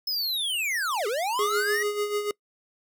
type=linear two-way sweep; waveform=square; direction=down then up; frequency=5210 to 390.6 to 1952 Hz; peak=-26 dBFS; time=0.07-1.83 s; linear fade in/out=5 ms; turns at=1.07 s
type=tone with tremolo; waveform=square; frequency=414.5 Hz; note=G#4; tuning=3 cents flat; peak=-24 dBFS; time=1.39-2.31 s; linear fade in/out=2 ms; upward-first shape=sine; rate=6.8 Hz; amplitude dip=60%
effects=noise-tail reverb RT60 0.1 s tail -24 dB re dry